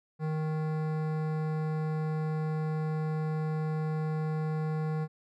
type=tone with hard clipping; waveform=sine; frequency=155.9 Hz; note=D#3; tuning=4 cents sharp; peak=-31 dBFS; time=0.19-5.08 s; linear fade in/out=50 ms; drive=16 dB; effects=none